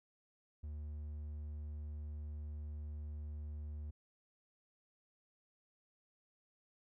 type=tone; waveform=triangle; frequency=75 Hz; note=D2; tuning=37 cents sharp; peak=-40 dBFS; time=0.63-3.91 s; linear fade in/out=10 ms; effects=none